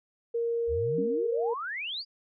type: tone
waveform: sine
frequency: 466.2 Hz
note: A#4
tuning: in tune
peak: -26 dBFS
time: 0.34-1.54 s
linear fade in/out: 10 ms
type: exponential sweep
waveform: sine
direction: up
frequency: 65.41 to 4978 Hz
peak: -32 dBFS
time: 0.67-2.05 s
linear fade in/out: 50 ms
type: tone with exponential decay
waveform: sine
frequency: 277.2 Hz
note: C#4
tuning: in tune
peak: -27 dBFS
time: 0.98-1.2 s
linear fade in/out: 5 ms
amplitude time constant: 47 ms
effects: none